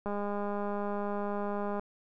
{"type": "click train", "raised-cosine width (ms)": 1, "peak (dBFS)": -22, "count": 355, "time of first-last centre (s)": [0.06, 1.795], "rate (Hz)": 204, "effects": []}